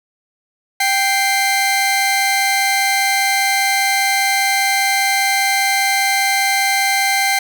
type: tone pair together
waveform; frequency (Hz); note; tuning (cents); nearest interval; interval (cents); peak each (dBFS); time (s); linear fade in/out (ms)
sawtooth; 785 / 2085; G5 / C7; +2 / -7; octave + perfect fourth; 1691; -13; 0.8-7.39; 5
effects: none

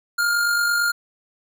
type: tone with amplitude modulation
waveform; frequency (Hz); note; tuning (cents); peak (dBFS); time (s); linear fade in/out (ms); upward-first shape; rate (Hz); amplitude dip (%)
square; 1410; F6; +16; -17; 0.18-0.92; 10; sine; 48.9; 35
effects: none

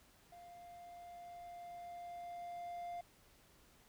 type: tone with level ramp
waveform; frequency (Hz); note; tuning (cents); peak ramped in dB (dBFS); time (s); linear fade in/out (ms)
triangle; 698.5; F5; 0; -52 to -40; 0.32-3.01; 5
effects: pink hiss -67 dBFS RMS until 3.88 s

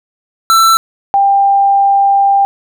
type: tone pair in turn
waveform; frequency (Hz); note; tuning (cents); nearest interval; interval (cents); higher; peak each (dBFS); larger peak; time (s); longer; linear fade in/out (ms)
square / sine; 1335 / 793.8; E6 / G5; +22 / +22; major sixth; 900; first; -6; neither; 0.5-0.77 / 1.14-2.45; second; 0
effects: none

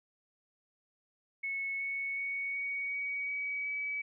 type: tone with pitch steps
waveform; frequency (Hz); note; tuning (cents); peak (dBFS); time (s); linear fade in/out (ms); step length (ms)
sine; 2200 / 2214 / 2228 / 2242 / 2257 / 2271 / 2285; C#7 / C#7 / C#7 / C#7 / C#7 / C#7 / D7; -14 / -3 / +8 / +19 / +31 / +41 / -48; -33; 1.43-4.02; 10; 370
effects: none

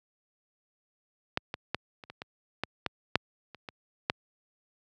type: clicks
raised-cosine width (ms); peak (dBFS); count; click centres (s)
0.3; -10 / -17 / -12 / -29 / -27 / -22 / -13 / -12 / -6 / -29 / -23 / -9; 12; 1.374 / 1.541 / 1.746 / 2.038 / 2.1 / 2.219 / 2.636 / 2.863 / 3.156 / 3.547 / 3.688 / 4.099
effects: high-pass 80 Hz 12 dB/octave

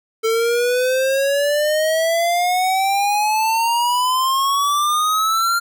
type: exponential sweep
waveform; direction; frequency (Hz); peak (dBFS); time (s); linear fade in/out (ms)
square; up; 444.4 to 1396.9; -16; 0.23-5.6; 20
effects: none

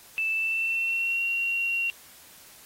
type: tone with pitch glide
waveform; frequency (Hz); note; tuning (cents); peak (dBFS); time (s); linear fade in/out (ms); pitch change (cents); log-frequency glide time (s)
sine; 2643 to 2749; E7 to F7; +4 to -28; -24; 0.18-1.9; 0; +68; 0.32-1.24
effects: white hiss -51 dBFS RMS until 2.65 s + AAC 48 kbps

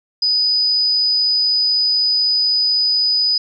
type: tone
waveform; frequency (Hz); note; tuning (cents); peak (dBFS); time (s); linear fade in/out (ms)
sine; 4978; D#8; 0; -13; 0.22-3.38; 5
effects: none

